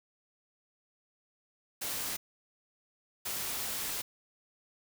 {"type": "noise bursts at uneven times", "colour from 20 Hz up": "white", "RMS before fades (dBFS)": -36, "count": 2, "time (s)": [[1.81, 2.17], [3.25, 4.02]], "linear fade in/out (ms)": 10, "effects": []}